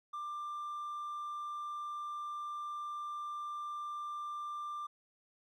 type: tone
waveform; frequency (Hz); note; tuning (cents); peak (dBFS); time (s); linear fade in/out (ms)
triangle; 1187; D6; +18; -36; 0.13-4.87; 10
effects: tanh soft clip ceiling -32 dBFS